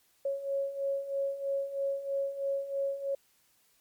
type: beating tone pair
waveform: sine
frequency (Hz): 550 / 553.1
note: C#5 / C#5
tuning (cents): -14 / -4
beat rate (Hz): 3.1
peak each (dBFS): -36 / -31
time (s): 0.25-3.15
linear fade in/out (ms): 5
effects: white hiss -68 dBFS RMS until 3.8 s + MP3 96 kbps